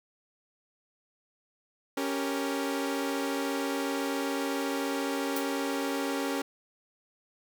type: chord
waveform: sawtooth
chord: G diminished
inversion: second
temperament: equal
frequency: 277.2 / 392 / 466.2 Hz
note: Db4 / G4 / Bb4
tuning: 0 / 0 / 0 cents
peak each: -27 / -32 / -32 dBFS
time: 1.97-6.42 s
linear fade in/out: 5 ms
type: noise with exponential decay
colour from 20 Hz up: blue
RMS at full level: -30 dBFS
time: 5.36-5.48 s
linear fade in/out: 5 ms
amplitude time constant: 24 ms
effects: none